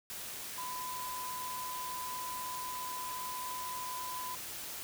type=tone in noise; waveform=sine; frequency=1004 Hz; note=B5; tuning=28 cents sharp; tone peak=-39 dBFS; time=0.58-4.35 s; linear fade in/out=0 ms; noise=white; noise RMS=-43 dBFS; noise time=0.1-4.83 s; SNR=+1 dB; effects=none